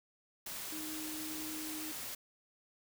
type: tone in noise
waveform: sine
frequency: 311.1 Hz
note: D#4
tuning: in tune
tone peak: -43 dBFS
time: 0.72-1.92 s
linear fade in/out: 5 ms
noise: white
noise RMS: -43 dBFS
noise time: 0.46-2.15 s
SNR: -3 dB
effects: none